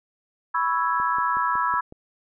sine chord, C# minor seventh, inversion third, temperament equal, 987.8 / 1108.7 / 1318.5 / 1661.2 Hz, B5 / C#6 / E6 / G#6, 0 / 0 / 0 / 0 cents, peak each -24 / -28 / -25 / -29 dBFS, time 0.54-1.81 s, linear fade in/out 10 ms
click train, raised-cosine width 2 ms, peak -28 dBFS, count 6, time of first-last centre 1-1.924 s, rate 5.41 Hz
effects none

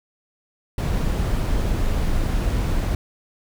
brown noise, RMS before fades -21 dBFS, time 0.78-2.95 s, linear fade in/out 2 ms, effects none

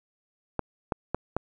clicks, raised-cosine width 1 ms, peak -12 dBFS, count 4, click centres 0.593 / 0.922 / 1.146 / 1.366 s, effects none

